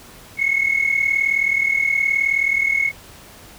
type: tone pair together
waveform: sine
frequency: 2161 / 2200 Hz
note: C#7 / C#7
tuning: -45 / -14 cents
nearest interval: unison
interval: 31 cents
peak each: -19 / -17 dBFS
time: 0.37-2.92 s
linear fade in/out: 50 ms
effects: tanh soft clip ceiling -9 dBFS + pink hiss -43 dBFS RMS until 3.58 s